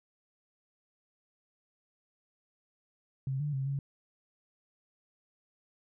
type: tone with pitch steps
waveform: sine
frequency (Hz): 133.8 / 147.5 / 134.4 / 138.8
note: C3 / D3 / C3 / C#3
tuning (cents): +39 / +8 / +47 / +3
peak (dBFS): -30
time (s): 3.27-3.79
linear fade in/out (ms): 2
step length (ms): 130
effects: none